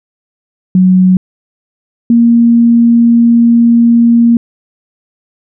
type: tone pair in turn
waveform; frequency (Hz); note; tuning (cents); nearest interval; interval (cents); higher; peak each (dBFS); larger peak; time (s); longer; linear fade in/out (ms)
sine; 185 / 234.2; F#3 / A#3; 0 / +8; major third; 408; second; -3; neither; 0.75-1.17 / 2.1-4.37; second; 2
effects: none